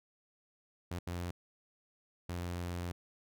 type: tone bursts at uneven times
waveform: sawtooth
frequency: 87.7 Hz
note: F2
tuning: 8 cents sharp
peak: -33 dBFS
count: 3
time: 0.91-0.99 / 1.07-1.31 / 2.29-2.92 s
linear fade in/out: 5 ms
effects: none